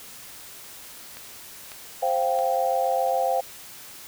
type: clicks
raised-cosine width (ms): 0.2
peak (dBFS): -22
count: 3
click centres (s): 1.17 / 1.718 / 2.389
type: chord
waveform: sine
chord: C suspended fourth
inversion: none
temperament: just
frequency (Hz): 523.3 / 697.7 / 784.9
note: C5 / F5 / G5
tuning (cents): 0 / -2 / +2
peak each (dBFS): -25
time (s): 2.02-3.41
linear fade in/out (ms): 10
effects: white hiss -43 dBFS RMS until 4.07 s

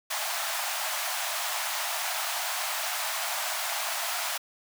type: high-pass noise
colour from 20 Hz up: pink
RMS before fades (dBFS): -31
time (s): 0.1-4.38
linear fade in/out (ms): 10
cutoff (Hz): 620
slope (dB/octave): 96
effects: none

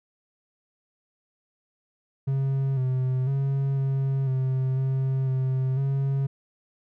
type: tone with pitch steps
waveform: triangle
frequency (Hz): 135.6 / 129 / 137.1 / 135.5 / 130.9 / 133 / 130.9 / 136.9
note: C#3 / C3 / C#3 / C#3 / C3 / C3 / C3 / C#3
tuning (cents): -38 / -24 / -19 / -39 / +1 / +29 / +1 / -21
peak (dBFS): -20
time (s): 2.27-6.27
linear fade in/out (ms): 10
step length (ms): 500
effects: none

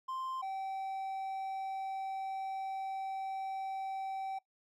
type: tone pair in turn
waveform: triangle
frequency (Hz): 1046 / 771.5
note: C6 / G5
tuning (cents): -1 / -28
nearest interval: perfect fourth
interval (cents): 527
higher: first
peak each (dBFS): -35 / -34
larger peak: second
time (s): 0.08-0.42 / 0.42-4.39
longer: second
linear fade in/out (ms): 10
effects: noise-tail reverb RT60 0.1 s tail -19 dB re dry

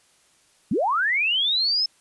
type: linear sweep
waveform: sine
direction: up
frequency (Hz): 155.56 to 5274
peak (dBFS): -19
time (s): 0.71-1.86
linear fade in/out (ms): 5
effects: white hiss -60 dBFS RMS until 2 s + resampled to 24000 Hz

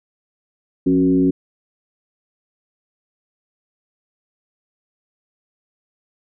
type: tone with frequency modulation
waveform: sine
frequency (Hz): 273.7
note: C#4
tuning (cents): -22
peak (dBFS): -12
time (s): 0.86-1.31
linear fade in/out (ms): 10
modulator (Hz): 97.1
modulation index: 0.85
effects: none

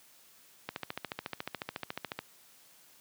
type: click train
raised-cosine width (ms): 0.3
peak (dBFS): -19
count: 22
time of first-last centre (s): 0.69-2.19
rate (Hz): 14
effects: white hiss -60 dBFS RMS until 3 s + high-pass 100 Hz 12 dB/octave

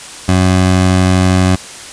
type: tone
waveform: 20% pulse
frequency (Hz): 92.5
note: F#2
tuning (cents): 0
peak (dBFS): -3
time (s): 0.28-1.56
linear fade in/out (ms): 10
effects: white hiss -30 dBFS RMS until 1.92 s + resampled to 22050 Hz

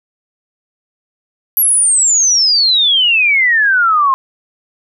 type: exponential sweep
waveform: sine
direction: down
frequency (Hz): 11860 to 1046.5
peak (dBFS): -8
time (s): 1.57-4.14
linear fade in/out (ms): 0
effects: none

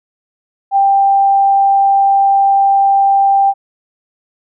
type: tone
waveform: sine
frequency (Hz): 789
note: G5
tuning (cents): +11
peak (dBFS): -7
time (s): 0.71-3.54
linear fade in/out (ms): 50
effects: none

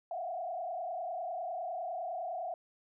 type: tone with frequency modulation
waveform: sine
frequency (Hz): 701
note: F5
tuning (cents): +6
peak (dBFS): -35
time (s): 0.11-2.54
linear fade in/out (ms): 2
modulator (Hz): 29.9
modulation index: 1.7
effects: none

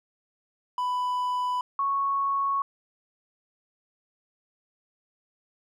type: tone pair in turn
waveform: triangle / sine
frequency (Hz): 994 / 1106.3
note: B5 / C#6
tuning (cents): +11 / -4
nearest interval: major second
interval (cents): 185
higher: second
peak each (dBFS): -23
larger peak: neither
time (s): 0.78-1.61 / 1.79-2.62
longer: neither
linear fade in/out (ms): 2
effects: none

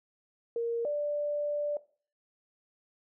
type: tone pair in turn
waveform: sine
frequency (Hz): 466.2 / 587.4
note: A#4 / D5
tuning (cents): 0 / 0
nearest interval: major third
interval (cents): 400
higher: second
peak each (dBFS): -28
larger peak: neither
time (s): 0.56-0.85 / 0.85-1.77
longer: second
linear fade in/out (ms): 2
effects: noise-tail reverb RT60 0.4 s tail -18 dB re dry

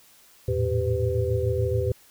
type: tone cluster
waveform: sine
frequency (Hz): 83.1 / 108.2 / 115.2 / 391.9 / 502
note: E2 / A2 / A#2 / G4 / B4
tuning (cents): +15 / -29 / -20 / 0 / +28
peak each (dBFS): -28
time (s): 0.48-1.92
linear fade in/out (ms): 5
effects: white hiss -55 dBFS RMS until 2.1 s

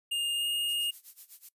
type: tone with pitch glide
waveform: square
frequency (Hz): 2824 to 2844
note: F7 to F7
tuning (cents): +19 to +31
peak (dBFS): -29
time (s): 0.11-0.91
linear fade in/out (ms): 10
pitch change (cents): +12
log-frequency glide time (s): 0.35-0.46
type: noise with tremolo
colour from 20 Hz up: violet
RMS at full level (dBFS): -44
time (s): 0.68-1.49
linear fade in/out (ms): 5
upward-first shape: sine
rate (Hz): 8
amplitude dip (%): 90
effects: noise-tail reverb RT60 0.1 s tail -21 dB re dry + resampled to 32000 Hz

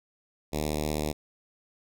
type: tone with notch filter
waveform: 5% pulse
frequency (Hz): 75.8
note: D#2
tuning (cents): -45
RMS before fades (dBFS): -30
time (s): 0.52-1.13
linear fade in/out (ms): 20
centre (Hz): 1400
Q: 0.55
effects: none

